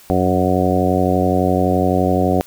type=harmonic tone with a mistuned harmonic; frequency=91.8 Hz; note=F#2; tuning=13 cents flat; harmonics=1 / 2 / 3 / 4 / 5 / 6 / 7 / 8; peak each=-21 / -20 / -20 / -22 / -23 / -22 / -24 / -21 dBFS; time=0.1-2.41 s; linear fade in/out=0 ms; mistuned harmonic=1; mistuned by=-41 cents; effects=white hiss -45 dBFS RMS until 2.46 s